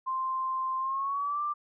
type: tone with pitch glide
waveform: sine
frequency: 1046.5 to 1181.5 Hz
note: C6 to D6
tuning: 0 to +10 cents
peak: -28 dBFS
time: 0.06-1.54 s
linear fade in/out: 20 ms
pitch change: +210 cents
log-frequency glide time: 0.79-1.42 s
effects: none